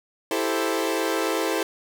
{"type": "chord", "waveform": "sawtooth", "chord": "A minor seventh", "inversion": "second", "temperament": "equal", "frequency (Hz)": [329.6, 392, 440, 523.3], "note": ["E4", "G4", "A4", "C5"], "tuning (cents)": [0, 0, 0, 0], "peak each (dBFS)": [-23, -26, -24, -25], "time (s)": [0.31, 1.63], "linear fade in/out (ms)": 2, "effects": []}